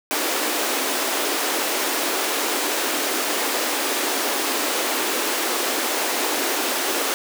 pink high-pass noise, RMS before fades -23 dBFS, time 0.11-7.14 s, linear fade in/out 0 ms, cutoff 270 Hz, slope 48 dB/octave, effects none

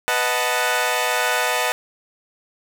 15% pulse chord, B dominant seventh, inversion none, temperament equal, 493.9 / 622.3 / 740 / 880 Hz, B4 / D#5 / F#5 / A5, 0 / 0 / 0 / 0 cents, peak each -18 dBFS, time 0.08-1.72 s, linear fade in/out 0 ms, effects none

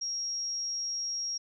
sine tone, 5600 Hz, F8, 4 cents sharp, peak -31 dBFS, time 0.01-1.38 s, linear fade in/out 10 ms, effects none

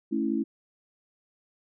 sine chord, A major, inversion none, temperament equal, 220 / 277.2 / 329.6 Hz, A3 / C#4 / E4, 0 / 0 / 0 cents, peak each -29 dBFS, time 0.11-0.44 s, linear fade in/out 20 ms, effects none

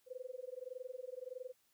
sine tone with amplitude modulation, 508 Hz, B4, 49 cents sharp, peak -40 dBFS, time 0.06-1.54 s, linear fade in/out 50 ms, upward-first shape sine, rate 21.6 Hz, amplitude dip 100%, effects white hiss -75 dBFS RMS until 1.73 s

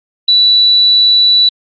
sine tone, 3951 Hz, B7, in tune, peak -5 dBFS, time 0.28-1.49 s, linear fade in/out 5 ms, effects Opus 32 kbps

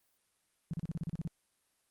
sine tone bursts, 163.7 Hz, E3, 12 cents flat, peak -33 dBFS, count 10, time 0.71-1.275 s, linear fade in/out 0 ms, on 25 ms, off 35 ms, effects white hiss -75 dBFS RMS until 1.9 s + Opus 32 kbps

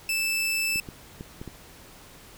sawtooth tone, 2637 Hz, E7, in tune, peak -21 dBFS, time 0.09-0.8 s, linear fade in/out 2 ms
clicks, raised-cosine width 3 ms, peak -24 dBFS, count 5, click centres 0.759 / 0.888 / 1.209 / 1.415 / 1.477 s
effects pink hiss -49 dBFS RMS until 2.37 s

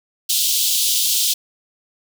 pink high-pass noise, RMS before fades -18 dBFS, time 0.29-1.34 s, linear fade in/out 10 ms, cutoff 3100 Hz, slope 48 dB/octave, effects none

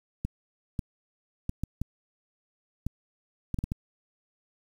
clicks, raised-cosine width 5 ms, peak -17 dBFS, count 10, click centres 0.25 / 0.792 / 1.494 / 1.636 / 1.816 / 2.866 / 3.543 / 3.588 / 3.64 / 3.719 s, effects 8-bit

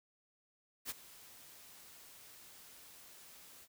white noise with ADSR envelope, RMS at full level -39 dBFS, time 0.85-3.68 s, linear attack 52 ms, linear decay 24 ms, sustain -18 dB, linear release 51 ms, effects none

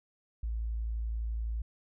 sine tone, 55.9 Hz, A1, 28 cents sharp, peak -31 dBFS, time 0.43-1.62 s, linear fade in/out 5 ms, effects none

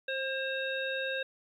harmonic tone with a mistuned harmonic, 535 Hz, C5, 38 cents sharp, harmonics 1 / 3 / 5 / 7, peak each -35 / -35 / -40 / -40 dBFS, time 0.08-1.23 s, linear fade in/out 5 ms, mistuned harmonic 1, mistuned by -17 cents, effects 11-bit

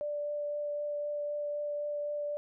sine tone with vibrato, 587.3 Hz, D5, in tune, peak -32 dBFS, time 0.01-2.37 s, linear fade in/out 0 ms, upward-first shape triangle, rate 3.9 Hz, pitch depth 9 cents each way, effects none

